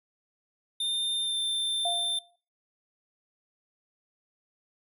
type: tone with pitch glide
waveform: square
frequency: 3611 to 3572 Hz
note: A7 to A7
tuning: +44 to +25 cents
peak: -28 dBFS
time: 0.8-2.19 s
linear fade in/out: 5 ms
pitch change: -19 cents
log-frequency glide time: 1.19-1.37 s
type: tone with exponential decay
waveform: sine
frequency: 698.5 Hz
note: F5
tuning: in tune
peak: -27 dBFS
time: 1.85-2.36 s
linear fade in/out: 5 ms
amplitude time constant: 110 ms
effects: noise-tail reverb RT60 0.4 s tail -23 dB re dry